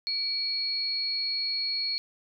sine tone pair together, 2300 / 4337 Hz, D7 / C#8, -37 / -39 cents, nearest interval major seventh, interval 1098 cents, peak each -39 / -27 dBFS, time 0.07-1.98 s, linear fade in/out 0 ms, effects none

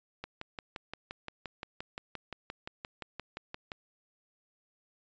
click train, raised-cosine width 0.3 ms, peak -23 dBFS, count 21, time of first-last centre 0.24-3.718 s, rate 5.75 Hz, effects resampled to 16000 Hz

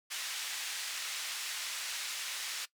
pink band-pass noise, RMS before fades -39 dBFS, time 0.1-2.66 s, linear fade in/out 20 ms, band 2100 to 9000 Hz, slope 12 dB/octave, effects noise-tail reverb RT60 0.1 s tail -19 dB re dry

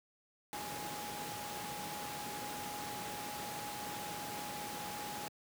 sine tone in noise, 830 Hz, G#5, 1 cent flat, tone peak -44 dBFS, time 0.53-5.28 s, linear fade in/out 0 ms, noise pink, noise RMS -43 dBFS, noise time 0.53-5.28 s, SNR -4 dB, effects high-pass 150 Hz 12 dB/octave

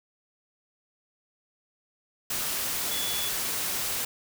sine tone in noise, 3425 Hz, A7, 47 cents flat, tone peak -33 dBFS, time 2.91-3.29 s, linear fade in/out 5 ms, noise white, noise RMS -30 dBFS, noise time 2.3-4.05 s, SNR -6 dB, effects none

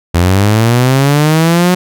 sawtooth linear sweep, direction up, 83.3 to 183 Hz, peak -3 dBFS, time 0.14-1.75 s, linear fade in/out 10 ms, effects none

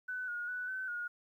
sine tone with pitch steps, 1501 / 1437 / 1485 / 1524 / 1437 Hz, F#6 / F6 / F#6 / G6 / F6, +24 / +49 / +6 / -49 / +49 cents, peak -36 dBFS, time 0.08-1.08 s, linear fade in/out 10 ms, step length 200 ms, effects 12-bit

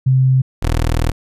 sine / 20% pulse tone pair in turn, 130.81 / 40.24 Hz, C3 / E1, 0 / -41 cents, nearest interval octave + minor sixth, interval 2041 cents, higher first, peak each -9 dBFS, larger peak neither, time 0.06-0.42 / 0.62-1.12 s, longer second, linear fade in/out 10 ms, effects resampled to 32000 Hz

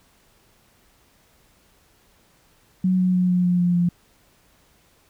sine tone with pitch steps, 185 / 183.19 / 181.4 / 179.63 / 177.87 / 176.14 / 174.42 Hz, F#3 / F#3 / F#3 / F3 / F3 / F3 / F3, 0 / -17 / -34 / +49 / +32 / +15 / -2 cents, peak -16 dBFS, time 2.84-3.89 s, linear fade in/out 5 ms, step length 150 ms, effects pink hiss -59 dBFS RMS until 5.09 s

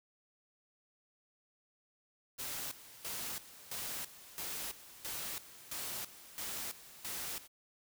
white noise with tremolo, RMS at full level -41 dBFS, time 2.38-7.48 s, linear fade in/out 20 ms, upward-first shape square, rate 1.5 Hz, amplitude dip 80%, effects none

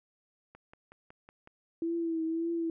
click train, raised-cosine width 0.5 ms, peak -36 dBFS, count 6, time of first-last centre 0.55-1.474 s, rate 5.41 Hz
sine tone with vibrato, 329.6 Hz, E4, in tune, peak -29 dBFS, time 1.82-2.7 s, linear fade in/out 2 ms, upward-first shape triangle, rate 1.8 Hz, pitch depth 48 cents each way
effects none

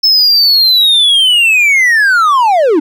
triangle linear sweep, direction down, 5274 to 277.2 Hz, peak -4 dBFS, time 0.03-2.8 s, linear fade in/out 10 ms, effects none

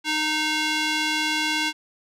square tone with band-pass filter, 308.2 Hz, D#4, 16 cents flat, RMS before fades -24 dBFS, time 0.04-1.73 s, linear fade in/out 50 ms, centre 3100 Hz, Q 1.1, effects none

